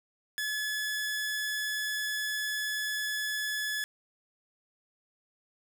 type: tone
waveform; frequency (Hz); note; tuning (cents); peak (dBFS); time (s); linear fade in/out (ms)
sawtooth; 1711; A6; -49; -27; 0.38-3.84; 0
effects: none